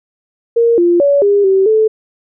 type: tone with pitch steps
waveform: sine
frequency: 465.9 / 347 / 567 / 405.1 / 384.5 / 436.5 Hz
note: A#4 / F4 / C#5 / G#4 / G4 / A4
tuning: -1 / -11 / +39 / -43 / -33 / -14 cents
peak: -7 dBFS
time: 0.56-1.88 s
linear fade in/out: 10 ms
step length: 220 ms
effects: none